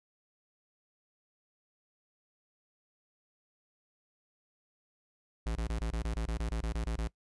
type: tone bursts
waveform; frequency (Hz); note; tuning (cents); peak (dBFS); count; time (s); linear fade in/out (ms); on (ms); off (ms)
square; 56; A1; +31; -32; 14; 5.46-7.076; 5; 95; 22
effects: noise-tail reverb RT60 0.1 s tail -20 dB re dry + resampled to 24000 Hz